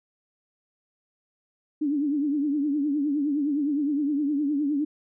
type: tone with vibrato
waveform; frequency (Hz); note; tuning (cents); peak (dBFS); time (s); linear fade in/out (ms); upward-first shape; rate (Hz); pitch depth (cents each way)
sine; 290; D4; -22; -22; 1.81-4.85; 10; triangle; 9.7; 120
effects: none